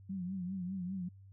sine tone with vibrato, 185 Hz, F#3, in tune, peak -36 dBFS, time 0.09-1.09 s, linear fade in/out 10 ms, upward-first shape triangle, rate 5 Hz, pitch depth 110 cents each way, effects added 97 Hz sine -53 dBFS peak until 1.32 s

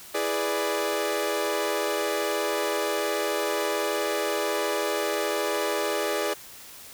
sawtooth chord, E dominant seventh, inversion none, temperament equal, 329.6 / 415.3 / 493.9 / 587.3 Hz, E4 / G#4 / B4 / D5, 0 / 0 / 0 / 0 cents, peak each -30 / -25 / -29 / -25 dBFS, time 0.14-6.34 s, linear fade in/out 10 ms, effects white hiss -45 dBFS RMS until 6.93 s

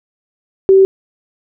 sine tone, 384.9 Hz, G4, 32 cents flat, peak -4 dBFS, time 0.69-0.85 s, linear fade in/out 0 ms, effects none

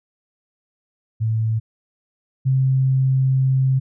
sine tone pair in turn, 111.2 / 132.24 Hz, A2 / C3, +19 / +19 cents, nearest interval minor third, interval 300 cents, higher second, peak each -17 / -14 dBFS, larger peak second, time 1.2-1.6 / 2.45-3.8 s, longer second, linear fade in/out 20 ms, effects none

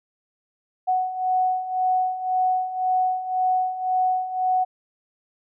sine beating tone pair, 740 / 741.9 Hz, F#5 / F#5, 0 / +4 cents, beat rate 1.9 Hz, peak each -26 / -21 dBFS, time 0.87-4.65 s, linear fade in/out 20 ms, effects none

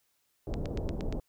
pink low-pass noise, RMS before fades -34 dBFS, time 0.47-1.2 s, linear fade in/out 2 ms, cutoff 590 Hz, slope 24 dB/octave
click train, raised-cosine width 0.2 ms, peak -24 dBFS, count 6, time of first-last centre 0.54-1.125 s, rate 8.54 Hz
effects white hiss -74 dBFS RMS until 1.28 s

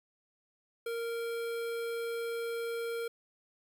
square tone with notch filter, 464.2 Hz, A#4, 7 cents flat, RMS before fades -36 dBFS, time 0.86-3.08 s, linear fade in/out 5 ms, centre 6300 Hz, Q 1.4, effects 12-bit

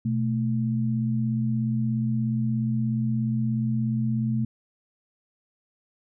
sine tone pair together, 123.9 / 220.8 Hz, B2 / A3, +6 / +6 cents, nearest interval minor seventh, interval 1000 cents, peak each -25 dBFS, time 0.05-4.45 s, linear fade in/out 5 ms, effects none

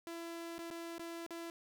sawtooth tone with dropouts, 335.7 Hz, E4, 32 cents sharp, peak -39 dBFS, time 0.07-1.5 s, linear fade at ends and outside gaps 0 ms, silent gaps 0.581-0.59 / 0.703-0.711 / 0.982-0.995 / 1.264-1.307 s, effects none

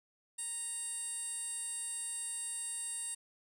15% pulse tone with band-pass filter, 932.3 Hz, A#5, in tune, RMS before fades -40 dBFS, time 0.38-3.15 s, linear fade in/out 10 ms, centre 8800 Hz, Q 6.6, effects none

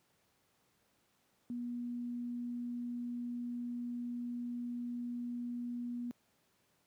sine tone, 241.4 Hz, B3, 39 cents flat, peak -37 dBFS, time 1.5-6.11 s, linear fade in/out 0 ms, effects pink hiss -74 dBFS RMS until 6.86 s + high-pass 100 Hz 12 dB/octave

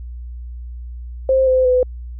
sine tone with pitch steps, 527 / 515.3 / 503.8 Hz, C5 / C5 / B4, +12 / -27 / +34 cents, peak -11 dBFS, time 1.29-1.83 s, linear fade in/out 2 ms, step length 180 ms, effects added 60 Hz sine -28 dBFS peak until 2.19 s

